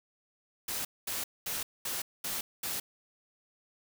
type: noise bursts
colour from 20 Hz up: white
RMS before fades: -35 dBFS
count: 6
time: 0.68-2.8 s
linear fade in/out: 5 ms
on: 170 ms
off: 220 ms
effects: none